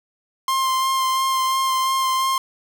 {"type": "tone with vibrato", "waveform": "45% pulse", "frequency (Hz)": 1054, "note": "C6", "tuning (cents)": 12, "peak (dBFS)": -18, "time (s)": [0.48, 2.38], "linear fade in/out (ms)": 2, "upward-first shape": "sine", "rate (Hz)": 2.9, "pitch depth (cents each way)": 14, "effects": []}